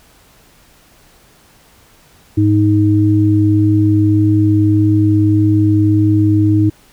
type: tone pair together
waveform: sine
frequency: 103.83 / 313.2 Hz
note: G#2 / D#4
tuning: 0 / +11 cents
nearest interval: octave + perfect fifth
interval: 1911 cents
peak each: -11 dBFS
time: 2.37-6.7 s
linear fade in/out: 10 ms
effects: pink hiss -48 dBFS RMS until 6.92 s